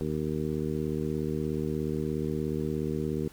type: harmonic tone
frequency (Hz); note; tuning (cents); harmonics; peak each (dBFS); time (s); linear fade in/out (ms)
76.9; D#2; -20; 1 / 2 / 3 / 4 / 5 / 6; -39 / -33 / -34 / -36 / -34 / -38; 0.01-3.28; 0
effects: pink hiss -54 dBFS RMS until 3.32 s